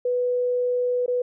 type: tone with dropouts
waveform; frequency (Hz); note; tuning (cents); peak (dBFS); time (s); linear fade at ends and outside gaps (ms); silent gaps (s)
sine; 493.9; B4; 0; -20; 0.05-1.22; 5; 1.062-1.079
effects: none